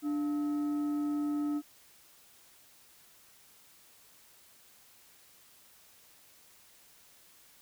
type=tone with frequency modulation; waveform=sine; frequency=294.1 Hz; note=D4; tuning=3 cents sharp; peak=-28 dBFS; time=0.02-1.62 s; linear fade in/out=50 ms; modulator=993 Hz; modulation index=0.21; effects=tanh soft clip ceiling -26 dBFS + white hiss -60 dBFS RMS until 7.61 s